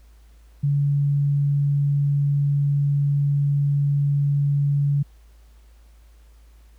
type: tone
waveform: sine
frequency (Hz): 142.5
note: C#3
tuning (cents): +48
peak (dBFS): -17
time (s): 0.63-5.03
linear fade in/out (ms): 10
effects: added 55 Hz sine -47 dBFS peak until 6.78 s + pink hiss -62 dBFS RMS until 6.78 s